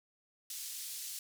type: band-pass noise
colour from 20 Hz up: white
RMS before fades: -43 dBFS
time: 0.5-1.19 s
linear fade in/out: 2 ms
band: 4000 to 12000 Hz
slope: 12 dB/octave
effects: none